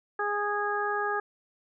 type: harmonic tone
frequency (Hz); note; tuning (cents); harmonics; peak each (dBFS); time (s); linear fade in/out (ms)
412.6; G#4; -11; 1 / 2 / 3 / 4; -32 / -32 / -32 / -32; 0.19-1.2; 5
effects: none